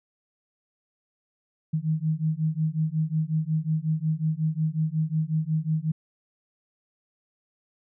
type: beating tone pair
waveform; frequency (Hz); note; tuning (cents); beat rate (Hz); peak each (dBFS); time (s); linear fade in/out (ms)
sine; 154.7 / 160.2; D#3 / E3; -10 / -49; 5.5; -26; 1.73-5.92; 10
effects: none